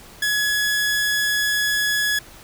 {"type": "tone", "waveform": "sawtooth", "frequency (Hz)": 1688, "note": "G#6", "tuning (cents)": 28, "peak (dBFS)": -15, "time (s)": [0.22, 2.19], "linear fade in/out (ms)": 5, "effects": ["pink hiss -44 dBFS RMS until 2.43 s"]}